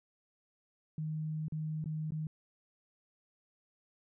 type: tone with dropouts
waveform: sine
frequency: 155.56 Hz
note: D#3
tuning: in tune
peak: -34 dBFS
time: 0.98-2.27 s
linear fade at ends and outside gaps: 2 ms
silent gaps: 1.483-1.522 / 1.842-1.858 / 2.107-2.12 s
effects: none